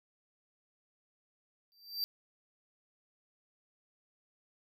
square tone with exponential growth, 4685 Hz, D8, 5 cents flat, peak -30 dBFS, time 1.72-2.04 s, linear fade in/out 0 ms, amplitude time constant 69 ms, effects none

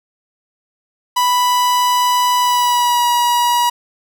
45% pulse tone with pitch glide, 987.8 to 964.1 Hz, B5 to B5, 0 to -42 cents, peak -12 dBFS, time 1.16-3.7 s, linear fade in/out 10 ms, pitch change -42 cents, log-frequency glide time 2.4-3.06 s, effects none

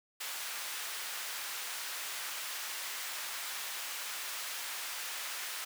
pink high-pass noise, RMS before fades -40 dBFS, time 0.2-5.65 s, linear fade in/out 10 ms, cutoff 1300 Hz, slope 12 dB/octave, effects none

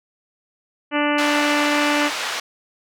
harmonic tone, 293.7 Hz, D4, in tune, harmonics 1 / 2 / 3 / 4 / 5 / 6 / 7 / 8 / 9 / 10, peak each -21 / -24 / -26 / -27 / -28 / -29 / -29 / -30 / -31 / -31 dBFS, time 0.91-2.11 s, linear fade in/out 50 ms
pink band-pass noise, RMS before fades -26 dBFS, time 1.18-2.4 s, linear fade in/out 5 ms, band 890 to 5400 Hz, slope 12 dB/octave
effects none

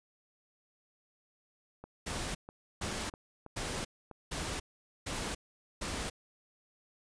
click train, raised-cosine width 1 ms, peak -32 dBFS, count 8, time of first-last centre 1.84-4.113 s, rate 3.08 Hz
pink noise bursts, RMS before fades -37 dBFS, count 6, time 2.06-6.1 s, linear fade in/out 10 ms, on 290 ms, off 460 ms
effects resampled to 22050 Hz

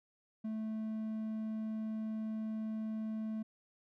triangle tone, 218.7 Hz, A3, 10 cents flat, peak -34 dBFS, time 0.44-3.43 s, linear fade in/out 10 ms, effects none

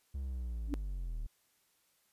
triangle linear sweep, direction down, 69.7 to 36.71 Hz, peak -34 dBFS, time 0.14-1.27 s, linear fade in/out 10 ms
sine tone with exponential growth, 284.6 Hz, C#4, 46 cents sharp, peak -28 dBFS, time 0.66-0.74 s, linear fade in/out 0 ms, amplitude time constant 17 ms
effects white hiss -73 dBFS RMS until 2.12 s + resampled to 32000 Hz

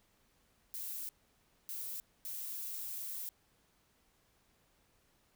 violet noise bursts at uneven times, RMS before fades -42 dBFS, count 3, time 0.74-1.09 / 1.69-2 / 2.25-3.29 s, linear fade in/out 0 ms, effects pink hiss -72 dBFS RMS until 5.35 s

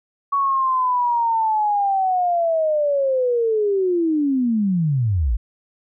sine linear sweep, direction down, 1125 to 47.06 Hz, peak -16 dBFS, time 0.32-5.37 s, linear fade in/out 10 ms, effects none

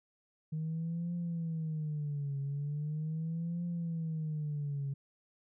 sine tone with vibrato, 155.2 Hz, D#3, 4 cents flat, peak -32 dBFS, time 0.52-4.94 s, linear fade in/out 10 ms, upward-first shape triangle, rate 0.4 Hz, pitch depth 200 cents each way, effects tanh soft clip ceiling -30 dBFS

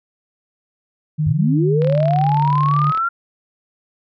sine tone with pitch glide, 153.1 to 145.85 Hz, D#3 to D3, -28 to -12 cents, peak -15 dBFS, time 1.18-2.92 s, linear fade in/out 20 ms, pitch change -84 cents, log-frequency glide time 1.6-2.42 s
sine linear sweep, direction up, 82.41 to 1396.9 Hz, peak -16 dBFS, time 1.26-3.09 s, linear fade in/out 10 ms
click train, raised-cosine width 0.3 ms, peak -16 dBFS, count 45, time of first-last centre 1.82-2.975 s, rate 38.1 Hz
effects none

